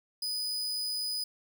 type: tone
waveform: 40% pulse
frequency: 4978 Hz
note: D#8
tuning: in tune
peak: -30 dBFS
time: 0.22-1.24 s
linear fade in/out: 5 ms
effects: none